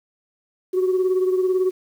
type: beating tone pair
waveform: sine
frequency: 370 / 388 Hz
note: F#4 / G4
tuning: 0 / -18 cents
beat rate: 18 Hz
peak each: -16 / -24 dBFS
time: 0.73-1.71 s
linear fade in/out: 20 ms
effects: tanh soft clip ceiling -13 dBFS + 8-bit